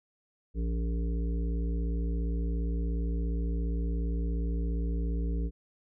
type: harmonic tone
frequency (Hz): 57.2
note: A#1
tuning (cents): -32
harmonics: 1 / 3 / 5 / 7 / 8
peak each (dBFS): -28 / -37 / -41 / -46 / -46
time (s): 0.54-5.51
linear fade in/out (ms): 50
effects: none